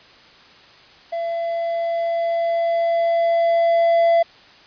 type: tone with level ramp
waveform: triangle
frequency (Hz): 674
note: E5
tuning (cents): +38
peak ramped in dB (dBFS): -20 to -10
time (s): 1.12-4.23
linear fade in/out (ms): 10
effects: white hiss -47 dBFS RMS until 4.66 s + resampled to 11025 Hz